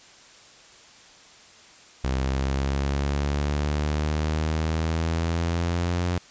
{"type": "exponential sweep", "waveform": "sawtooth", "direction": "up", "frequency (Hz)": [65.3, 89], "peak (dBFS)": -19, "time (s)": [2.04, 6.18], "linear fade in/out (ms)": 0, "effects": ["white hiss -50 dBFS RMS until 6.3 s", "resampled to 16000 Hz"]}